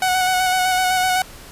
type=tone with vibrato; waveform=sawtooth; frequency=740 Hz; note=F#5; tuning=in tune; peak=-12 dBFS; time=0.02-1.22 s; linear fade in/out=2 ms; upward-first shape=square; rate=7.9 Hz; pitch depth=17 cents each way; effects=pink hiss -40 dBFS RMS until 1.51 s + resampled to 32000 Hz